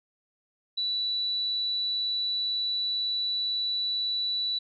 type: tone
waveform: sine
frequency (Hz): 3951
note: B7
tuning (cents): 0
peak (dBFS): -26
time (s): 0.77-4.59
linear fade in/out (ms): 10
effects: none